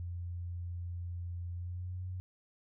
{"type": "tone with pitch glide", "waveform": "sine", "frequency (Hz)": [87.31, 91.65], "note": ["F2", "F#2"], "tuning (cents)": [0, -16], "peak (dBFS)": -37, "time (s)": [0, 2.2], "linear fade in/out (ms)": 0, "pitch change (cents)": 84, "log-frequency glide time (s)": [1.52, 2.06], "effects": []}